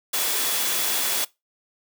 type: tone in noise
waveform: sine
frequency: 3406 Hz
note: G#7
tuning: 43 cents sharp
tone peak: -35 dBFS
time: 0.13-1.25 s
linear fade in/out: 10 ms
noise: white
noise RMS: -24 dBFS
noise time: 0.13-1.25 s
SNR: -14 dB
effects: noise-tail reverb RT60 0.2 s tail -21 dB re dry + high-pass 300 Hz 12 dB/octave